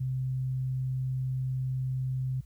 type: tone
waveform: sine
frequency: 130 Hz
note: C3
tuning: 11 cents flat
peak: -28 dBFS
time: 0-2.41 s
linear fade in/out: 10 ms
effects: added 60 Hz sine -49 dBFS peak until 2.45 s + white hiss -70 dBFS RMS until 2.45 s